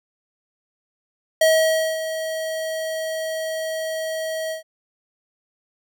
square tone with ADSR envelope, 639 Hz, D#5, 46 cents sharp, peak -13 dBFS, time 1.41-4.63 s, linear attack 5 ms, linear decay 560 ms, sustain -12 dB, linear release 120 ms, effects none

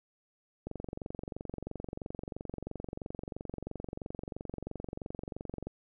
click train, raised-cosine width 2 ms, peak -25 dBFS, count 116, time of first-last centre 0.67-5.67 s, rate 23 Hz, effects none

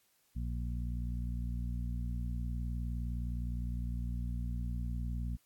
harmonic tone, 59.6 Hz, A#1, 39 cents sharp, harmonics 1 / 2 / 3 / 4, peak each -35 / -41 / -45 / -47 dBFS, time 0.35-5.37 s, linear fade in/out 20 ms, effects white hiss -72 dBFS RMS until 5.45 s + AAC 64 kbps

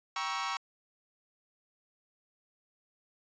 sawtooth chord, G diminished seventh, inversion none, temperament equal with one note detuned, 784 / 947 / 1108.7 / 1318.5 Hz, G5 / Bb5 / Db6 / Fb6, 0 / +27 / 0 / 0 cents, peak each -37 / -35 / -32 / -35 dBFS, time 0.16-0.57 s, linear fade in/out 2 ms, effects resampled to 16000 Hz

